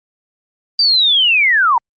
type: linear sweep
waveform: sine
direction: down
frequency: 4732 to 897 Hz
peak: -9 dBFS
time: 0.79-1.78 s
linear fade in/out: 2 ms
effects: Opus 32 kbps